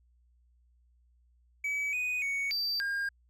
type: tone with pitch steps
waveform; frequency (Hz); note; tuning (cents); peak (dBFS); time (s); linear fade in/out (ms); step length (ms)
triangle; 2282 / 2488 / 2229 / 4658 / 1613; C#7 / D#7 / C#7 / D8 / G6; +50 / -1 / +9 / -15 / +49; -28; 1.64-3.09; 5; 290
effects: added 60 Hz sine -63 dBFS peak until 3.29 s